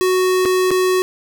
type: tone with dropouts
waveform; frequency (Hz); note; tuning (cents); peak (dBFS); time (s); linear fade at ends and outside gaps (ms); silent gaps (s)
square; 370; F#4; 0; -14; 0.01-1.02; 0; 0.452-0.457 / 0.707-0.714
effects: 7-bit

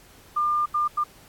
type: tone bursts at uneven times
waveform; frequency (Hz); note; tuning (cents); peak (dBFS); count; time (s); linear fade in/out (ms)
sine; 1200; D6; +37; -20; 3; 0.36-0.66 / 0.74-0.88 / 0.97-1.04; 10
effects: pink hiss -52 dBFS RMS until 1.28 s + AAC 64 kbps

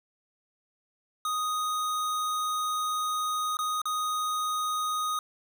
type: tone with dropouts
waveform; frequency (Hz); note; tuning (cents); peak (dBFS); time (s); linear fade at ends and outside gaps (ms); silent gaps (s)
square; 1244.5; D#6; 0; -28; 1.25-5.19; 2; 3.57-3.589 / 3.817-3.855
effects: none

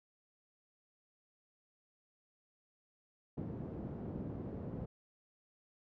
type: band-pass noise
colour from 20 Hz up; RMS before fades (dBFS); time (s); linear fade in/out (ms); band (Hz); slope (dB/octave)
pink; -43; 3.37-4.86; 10; 100 to 350; 12
effects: none

